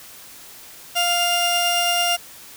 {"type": "tone pair together", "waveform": "sawtooth", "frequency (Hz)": [698.5, 2803], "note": ["F5", "F7"], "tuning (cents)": [0, 6], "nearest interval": "2 octaves", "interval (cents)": 2406, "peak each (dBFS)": -17, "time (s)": [0.95, 2.17], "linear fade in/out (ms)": 20, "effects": ["white hiss -42 dBFS RMS until 2.56 s"]}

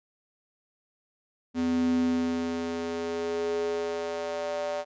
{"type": "tone with high-pass filter sweep", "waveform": "square", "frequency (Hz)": 83.7, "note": "E2", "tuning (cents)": 27, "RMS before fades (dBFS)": -29, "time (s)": [1.54, 4.85], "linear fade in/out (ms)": 50, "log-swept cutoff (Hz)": [220, 620], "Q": 5.2, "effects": ["resampled to 16000 Hz"]}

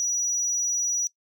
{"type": "tone", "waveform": "sine", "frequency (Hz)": 5840, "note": "F#8", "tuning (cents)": -24, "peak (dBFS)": -21, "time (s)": [0, 1.07], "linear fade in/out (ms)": 0, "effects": ["noise-tail reverb RT60 0.1 s tail -23 dB re dry", "tanh soft clip ceiling -21 dBFS"]}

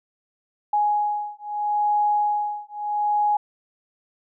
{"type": "beating tone pair", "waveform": "sine", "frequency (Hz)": [833, 833.77], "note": ["G#5", "G#5"], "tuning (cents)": [5, 7], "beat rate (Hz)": 0.77, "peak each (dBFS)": -23, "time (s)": [0.73, 3.37], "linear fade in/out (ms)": 5, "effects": []}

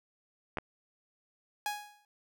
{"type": "clicks", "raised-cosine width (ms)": 0.5, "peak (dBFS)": -19, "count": 2, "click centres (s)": [0.572, 0.585]}
{"type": "tone with exponential decay", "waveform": "sawtooth", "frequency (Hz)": 830.6, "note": "G#5", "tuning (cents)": 0, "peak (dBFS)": -26, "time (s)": [1.66, 2.05], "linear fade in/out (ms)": 1, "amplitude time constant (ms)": 84}
{"effects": []}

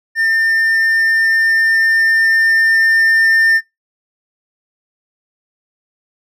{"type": "tone with level ramp", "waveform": "triangle", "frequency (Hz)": 1802, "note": "A6", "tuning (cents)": 41, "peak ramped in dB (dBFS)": [-10, -7], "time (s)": [0.15, 3.61], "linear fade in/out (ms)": 50, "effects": ["noise-tail reverb RT60 0.2 s tail -24 dB re dry"]}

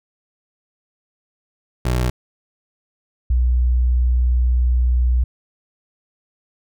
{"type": "tone pair in turn", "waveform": ["25% pulse", "sine"], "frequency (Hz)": [61.74, 61.48], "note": ["B1", "B1"], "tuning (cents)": [0, -7], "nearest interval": "unison", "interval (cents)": 7, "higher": "first", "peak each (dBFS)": -13, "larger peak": "neither", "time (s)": [[1.85, 2.1], [3.3, 5.24]], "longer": "second", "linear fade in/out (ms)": 5, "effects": []}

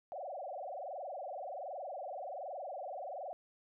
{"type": "tone with frequency modulation", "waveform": "sine", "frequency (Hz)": 659, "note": "E5", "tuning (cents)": -1, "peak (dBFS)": -40, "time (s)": [0.12, 3.33], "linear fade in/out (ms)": 0, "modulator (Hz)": 21.3, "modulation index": 5.2, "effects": []}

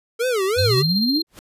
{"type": "tone with vibrato", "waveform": "square", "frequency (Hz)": 440, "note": "A4", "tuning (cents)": 0, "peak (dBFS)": -19, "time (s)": [0.19, 0.83], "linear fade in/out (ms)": 20, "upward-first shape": "sine", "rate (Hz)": 3, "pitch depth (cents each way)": 270}
{"type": "exponential sweep", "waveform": "sine", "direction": "up", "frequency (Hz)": [84.8, 343.7], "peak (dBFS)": -18, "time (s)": [0.56, 1.23], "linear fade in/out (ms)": 50}
{"type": "tone with tremolo", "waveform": "triangle", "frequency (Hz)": 4186, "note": "C8", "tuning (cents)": 0, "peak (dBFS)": -17, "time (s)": [0.58, 1.22], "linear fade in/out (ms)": 5, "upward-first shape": "sine", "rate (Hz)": 16, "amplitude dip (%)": 55}
{"type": "noise with exponential growth", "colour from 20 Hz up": "pink", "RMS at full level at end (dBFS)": -37, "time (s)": [1.27, 1.39], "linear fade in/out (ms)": 0, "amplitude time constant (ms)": 24}
{"effects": ["resampled to 32000 Hz"]}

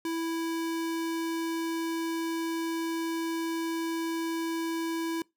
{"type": "tone", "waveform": "square", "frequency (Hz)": 329.6, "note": "E4", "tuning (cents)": 0, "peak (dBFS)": -30, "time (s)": [0.05, 5.22], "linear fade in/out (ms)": 2, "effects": ["noise-tail reverb RT60 0.2 s tail -23 dB re dry"]}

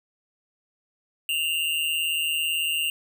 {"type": "tone with amplitude modulation", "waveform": "square", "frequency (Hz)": 2794, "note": "F7", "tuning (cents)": 0, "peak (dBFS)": -21, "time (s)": [1.29, 2.9], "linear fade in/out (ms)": 2, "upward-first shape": "sine", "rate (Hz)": 158, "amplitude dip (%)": 65, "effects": []}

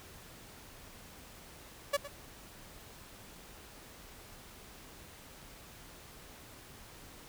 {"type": "tone with echo", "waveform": "sawtooth", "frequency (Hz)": 570, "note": "C#5", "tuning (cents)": 48, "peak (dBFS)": -23, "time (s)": [1.93, 1.97], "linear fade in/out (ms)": 10, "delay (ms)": 110, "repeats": 1, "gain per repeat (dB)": -15, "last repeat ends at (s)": 2.08, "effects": ["pink hiss -53 dBFS RMS until 7.28 s"]}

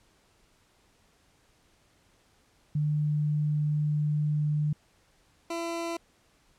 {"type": "tone pair in turn", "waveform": ["sine", "20% pulse"], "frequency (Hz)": [149.8, 336.3], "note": ["D3", "E4"], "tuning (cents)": [35, 35], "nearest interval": "octave + major second", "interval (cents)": 1400, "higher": "second", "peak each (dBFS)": [-24, -26], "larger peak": "first", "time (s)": [[2.75, 4.73], [5.5, 5.97]], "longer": "first", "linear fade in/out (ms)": 5, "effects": ["pink hiss -65 dBFS RMS until 6.58 s", "low-pass 10000 Hz 12 dB/octave"]}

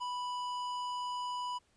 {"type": "tone with tanh clipping", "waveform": "sine", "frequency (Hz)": 987.8, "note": "B5", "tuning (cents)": 0, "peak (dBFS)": -37, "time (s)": [0, 1.59], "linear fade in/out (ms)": 20, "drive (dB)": 14, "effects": ["pink hiss -71 dBFS RMS until 1.76 s", "resampled to 22050 Hz"]}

